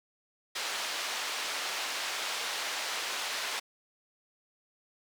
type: band-pass noise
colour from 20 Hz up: white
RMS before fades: -35 dBFS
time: 0.55-3.6 s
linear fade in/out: 10 ms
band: 560 to 4500 Hz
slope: 12 dB/octave
effects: none